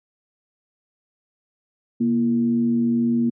sine tone with frequency modulation, 235.9 Hz, A#3, 21 cents sharp, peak -16 dBFS, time 2-3.3 s, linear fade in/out 10 ms, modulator 102 Hz, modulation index 0.46, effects high-pass 150 Hz 12 dB/octave

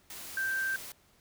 sine tone in noise, 1568 Hz, G6, in tune, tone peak -29 dBFS, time 0.37-0.76 s, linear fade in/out 2 ms, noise white, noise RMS -44 dBFS, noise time 0.1-0.92 s, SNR +12 dB, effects pink hiss -65 dBFS RMS until 1.2 s

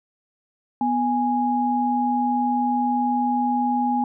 sine tone pair together, 246.9 / 828.5 Hz, B3 / G#5, 0 / -4 cents, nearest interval octave + major sixth, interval 2096 cents, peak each -22 / -21 dBFS, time 0.81-4.04 s, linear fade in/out 2 ms, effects none

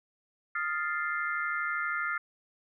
sine chord, F dominant seventh, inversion third, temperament equal, 1244.5 / 1396.9 / 1760 / 2093 Hz, Eb6 / F6 / A6 / C7, 0 / 0 / 0 / 0 cents, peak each -36 / -32 / -37 / -36 dBFS, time 0.55-2.18 s, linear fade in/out 5 ms, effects none

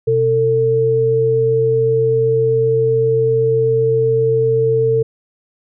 sine tone pair together, 125.9 / 448.7 Hz, B2 / A4, +34 / +34 cents, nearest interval octave + minor seventh, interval 2200 cents, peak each -19 / -12 dBFS, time 0.07-5.03 s, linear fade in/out 10 ms, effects none

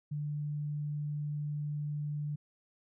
sine tone, 147.9 Hz, D3, 13 cents sharp, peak -33 dBFS, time 0.11-2.36 s, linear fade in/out 10 ms, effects none

